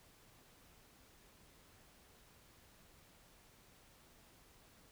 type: silence
effects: pink hiss -65 dBFS RMS until 4.91 s